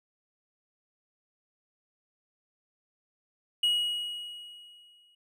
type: tone with exponential decay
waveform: triangle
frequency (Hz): 2902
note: F#7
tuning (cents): -34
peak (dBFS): -20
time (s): 3.63-5.15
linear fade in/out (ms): 5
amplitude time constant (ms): 330
effects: none